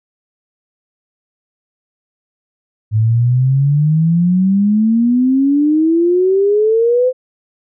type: exponential sweep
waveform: sine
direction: up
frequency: 106.4 to 517 Hz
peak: -9 dBFS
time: 2.91-7.13 s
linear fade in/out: 50 ms
effects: none